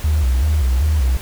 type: tone with vibrato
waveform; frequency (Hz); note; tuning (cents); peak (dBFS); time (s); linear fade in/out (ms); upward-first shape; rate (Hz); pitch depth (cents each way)
triangle; 69.6; C#2; +8; -9; 0.04-1.17; 5; square; 2.6; 160
effects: tanh soft clip ceiling -10 dBFS + pink hiss -34 dBFS RMS until 1.21 s